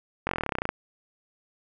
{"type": "slowing click train", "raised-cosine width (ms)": 0.5, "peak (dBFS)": -11, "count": 16, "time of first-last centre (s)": [0.27, 0.69], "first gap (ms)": 21, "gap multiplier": 1.04, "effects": []}